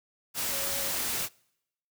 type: tone in noise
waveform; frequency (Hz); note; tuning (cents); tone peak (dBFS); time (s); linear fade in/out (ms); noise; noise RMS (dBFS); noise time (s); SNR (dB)
sine; 554.4; C#5; 0; -40; 0.5-0.93; 50; white; -31; 0.34-1.29; -12
effects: noise-tail reverb RT60 0.8 s tail -26 dB re dry